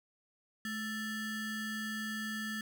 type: ring-modulated tone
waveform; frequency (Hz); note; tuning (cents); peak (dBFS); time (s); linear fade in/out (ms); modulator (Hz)
square; 772; G5; -27; -34; 0.65-2.61; 2; 988
effects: none